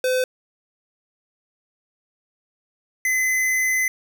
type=tone pair in turn; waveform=square; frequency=510 / 2034 Hz; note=C5 / C7; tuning=-44 / -50 cents; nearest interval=2 octaves; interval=2394 cents; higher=second; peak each=-19 dBFS; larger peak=neither; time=0.04-0.24 / 3.05-3.88 s; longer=second; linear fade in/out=2 ms; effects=none